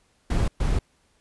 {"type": "noise bursts at uneven times", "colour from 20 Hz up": "brown", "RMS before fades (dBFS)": -22, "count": 2, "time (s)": [[0.3, 0.48], [0.6, 0.79]], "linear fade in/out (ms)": 5, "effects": ["pink hiss -65 dBFS RMS until 1.2 s", "resampled to 24000 Hz"]}